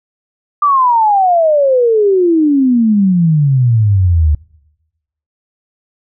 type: exponential sweep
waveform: sine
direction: down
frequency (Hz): 1194 to 72.9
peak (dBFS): -7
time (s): 0.62-4.35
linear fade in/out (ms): 5
effects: noise-tail reverb RT60 1.0 s tail -25 dB re dry